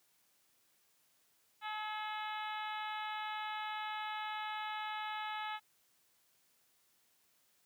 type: harmonic tone with a mistuned harmonic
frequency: 429.1 Hz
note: A4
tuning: 43 cents flat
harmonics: 2 / 3 / 4 / 5 / 6 / 7 / 8 / 9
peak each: -41 / -45 / -47 / -49 / -51 / -52 / -53 / -54 dBFS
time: 1.61-5.6 s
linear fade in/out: 50 ms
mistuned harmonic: 4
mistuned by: -29 cents
effects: white hiss -73 dBFS RMS until 7.65 s + high-pass 80 Hz 12 dB/octave